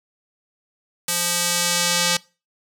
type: tone with band-pass filter sweep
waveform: square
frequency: 174.61 Hz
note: F3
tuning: in tune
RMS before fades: -21 dBFS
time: 1.08-2.17 s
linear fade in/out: 5 ms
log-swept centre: 9700 to 5400 Hz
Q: 0.88
effects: noise-tail reverb RT60 0.3 s tail -22 dB re dry